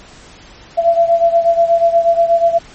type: beating tone pair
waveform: sine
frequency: 673 / 681.3 Hz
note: E5 / F5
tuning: +36 / -43 cents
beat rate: 8.3 Hz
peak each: -10 / -14 dBFS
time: 0.77-2.59 s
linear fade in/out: 20 ms
effects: pink hiss -40 dBFS RMS until 2.74 s + MP3 32 kbps